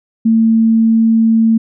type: tone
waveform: sine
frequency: 224.9 Hz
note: A3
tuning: 38 cents sharp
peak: -7 dBFS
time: 0.25-1.58 s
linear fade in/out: 10 ms
effects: none